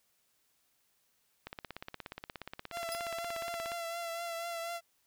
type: click train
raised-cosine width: 0.3 ms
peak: -25 dBFS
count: 39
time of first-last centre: 1.47-3.719 s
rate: 16.9 Hz
type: tone with vibrato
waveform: sawtooth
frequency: 677 Hz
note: E5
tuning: 46 cents sharp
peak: -33 dBFS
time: 2.71-4.81 s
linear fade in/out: 50 ms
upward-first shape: triangle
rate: 4.1 Hz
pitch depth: 34 cents each way
type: tone with exponential decay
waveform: 15% pulse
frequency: 5040 Hz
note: D#8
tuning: 21 cents sharp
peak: -29 dBFS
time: 2.92-3.05 s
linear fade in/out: 0 ms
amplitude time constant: 27 ms
effects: white hiss -74 dBFS RMS until 5.06 s